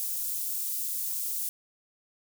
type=high-pass noise; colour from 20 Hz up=white; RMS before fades=-32 dBFS; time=0-1.49 s; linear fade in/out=0 ms; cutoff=8800 Hz; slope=12 dB/octave; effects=none